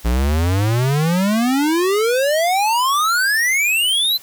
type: exponential sweep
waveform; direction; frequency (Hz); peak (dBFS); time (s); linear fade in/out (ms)
square; up; 56.4 to 4125; -15; 0.04-4.18; 20
effects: white hiss -43 dBFS RMS until 4.22 s